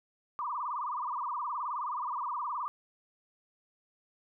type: tone with vibrato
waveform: sine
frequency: 1078 Hz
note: C#6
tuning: 49 cents flat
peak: -32 dBFS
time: 0.39-2.68 s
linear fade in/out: 0 ms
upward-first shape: sine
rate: 19 Hz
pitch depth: 220 cents each way
effects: none